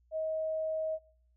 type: tone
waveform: sine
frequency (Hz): 633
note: D#5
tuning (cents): +30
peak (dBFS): -31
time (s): 0.11-0.99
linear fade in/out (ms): 50
effects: noise-tail reverb RT60 0.6 s tail -23 dB re dry + added 60 Hz sine -65 dBFS peak until 1.36 s